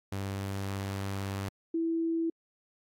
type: tone pair in turn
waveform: sawtooth / sine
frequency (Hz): 98 / 329.6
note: G2 / E4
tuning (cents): 0 / 0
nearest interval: octave + major sixth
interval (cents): 2100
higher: second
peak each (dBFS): -29 / -27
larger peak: second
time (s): 0.12-1.49 / 1.74-2.3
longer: first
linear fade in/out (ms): 5
effects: AAC 48 kbps